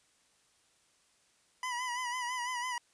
25% pulse tone with vibrato, 987.8 Hz, B5, in tune, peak -30 dBFS, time 1.63-2.78 s, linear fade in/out 2 ms, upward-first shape sine, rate 6 Hz, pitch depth 59 cents each way, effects white hiss -69 dBFS RMS until 2.93 s + resampled to 22050 Hz

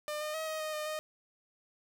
sawtooth tone with pitch steps, 600 / 609 / 635 / 628 / 620 / 609 / 618 Hz, D5 / D#5 / D#5 / D#5 / D#5 / D#5 / D#5, +37 / -37 / +35 / +16 / -6 / -37 / -12 cents, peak -31 dBFS, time 0.08-0.99 s, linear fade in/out 0 ms, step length 130 ms, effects none

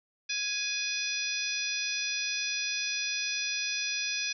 harmonic tone with a mistuned harmonic, 830.6 Hz, G#5, in tune, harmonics 2 / 3 / 4 / 5 / 6 / 7, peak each -41 / -33 / -39 / -41 / -36 / -37 dBFS, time 0.29-4.33 s, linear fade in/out 10 ms, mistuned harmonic 4, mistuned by +65 cents, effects none

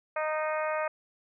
harmonic tone, 309.4 Hz, D#4, 10 cents flat, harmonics 2 / 3 / 4 / 5 / 6 / 7 / 8, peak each -30 / -36 / -35 / -39 / -41 / -42 / -43 dBFS, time 0.16-0.88 s, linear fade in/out 5 ms, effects none

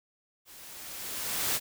white noise with level ramp, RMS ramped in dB -51 to -27 dBFS, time 0.45-1.6 s, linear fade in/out 50 ms, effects none

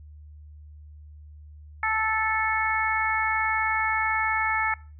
harmonic tone, 438.6 Hz, A4, 6 cents flat, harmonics 2 / 3 / 4 / 5, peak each -28 / -28 / -28 / -28 dBFS, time 1.83-4.74 s, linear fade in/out 2 ms, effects noise-tail reverb RT60 0.4 s tail -22 dB re dry + added 75 Hz sine -43 dBFS peak until 4.99 s

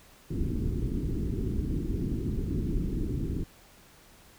pink low-pass noise, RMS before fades -30 dBFS, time 0.3-3.44 s, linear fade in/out 10 ms, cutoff 380 Hz, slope 48 dB/octave, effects pink hiss -56 dBFS RMS until 4.38 s

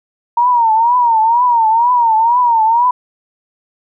sine tone with vibrato, 932.3 Hz, A#5, in tune, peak -8 dBFS, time 0.37-2.91 s, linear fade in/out 5 ms, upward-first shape triangle, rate 2.1 Hz, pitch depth 130 cents each way, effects none

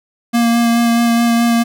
square tone with vibrato, 234 Hz, A#3, 7 cents sharp, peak -11 dBFS, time 0.33-1.64 s, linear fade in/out 20 ms, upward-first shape sine, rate 4.7 Hz, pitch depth 13 cents each way, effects none

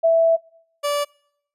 sine / 30% pulse tone pair in turn, 659.3 / 580 Hz, E5 / D5, 0 / -22 cents, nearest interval major second, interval 222 cents, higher first, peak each -12 / -17 dBFS, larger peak first, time 0.03-0.37 / 0.83-1.05 s, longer first, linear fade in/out 20 ms, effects noise-tail reverb RT60 0.7 s tail -26 dB re dry + resampled to 32000 Hz

